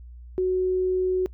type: tone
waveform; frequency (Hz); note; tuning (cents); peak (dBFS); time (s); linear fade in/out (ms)
sine; 370; F#4; 0; -20; 0.38-1.26; 0
effects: noise-tail reverb RT60 0.1 s tail -23 dB re dry + added 60 Hz sine -40 dBFS peak until 1.33 s